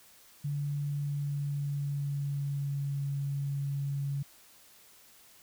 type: tone with pitch glide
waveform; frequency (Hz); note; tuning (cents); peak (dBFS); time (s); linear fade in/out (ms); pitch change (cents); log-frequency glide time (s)
sine; 144.2 to 140.09; D3 to C#3; -31 to +19; -30; 0.44-4.23; 10; -50; 0.84-3.04
effects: white hiss -58 dBFS RMS until 5.42 s